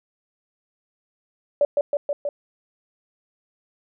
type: tone with echo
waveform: sine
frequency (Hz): 577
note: D5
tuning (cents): -31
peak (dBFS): -14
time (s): 1.61-1.65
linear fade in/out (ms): 2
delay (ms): 160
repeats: 4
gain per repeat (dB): -2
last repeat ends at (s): 2.29
effects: none